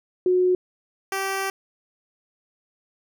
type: tone pair in turn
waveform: sine / 10% pulse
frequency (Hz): 364.8 / 388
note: F#4 / G4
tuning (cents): -24 / -18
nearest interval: minor second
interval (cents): 106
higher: second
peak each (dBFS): -16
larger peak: neither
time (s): 0.26-0.55 / 1.12-1.5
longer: second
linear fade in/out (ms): 2
effects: none